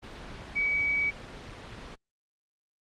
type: tone in noise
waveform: sine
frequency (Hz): 2273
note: C#7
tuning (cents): +43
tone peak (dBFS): -24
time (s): 0.55-1.11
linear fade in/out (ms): 20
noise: pink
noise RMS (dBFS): -42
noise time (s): 0.02-1.96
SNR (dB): +15
effects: low-pass 4000 Hz 12 dB/octave + Opus 24 kbps